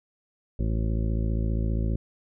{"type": "harmonic tone", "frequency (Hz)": 55, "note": "A1", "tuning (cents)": 0, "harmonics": [1, 2, 3, 4, 5, 6, 7, 9, 10], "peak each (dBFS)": [-25, -29, -35, -34, -42, -39, -42, -47, -45], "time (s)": [0.59, 1.96], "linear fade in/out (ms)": 5, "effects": []}